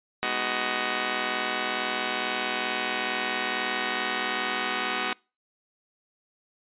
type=chord; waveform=5% pulse; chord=G# minor seventh; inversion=none; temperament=just; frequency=207.7 / 249.2 / 311.5 / 373.8 Hz; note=G#3 / B3 / D#4 / F#4; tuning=0 / +16 / +2 / +18 cents; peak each=-23 / -22 / -25 / -19 dBFS; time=0.23-5.13 s; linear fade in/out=0 ms; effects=noise-tail reverb RT60 0.3 s tail -26 dB re dry + resampled to 8000 Hz